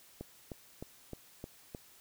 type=click train; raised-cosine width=2 ms; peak=-28 dBFS; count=6; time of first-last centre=0.21-1.748 s; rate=3.25 Hz; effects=white hiss -60 dBFS RMS until 2 s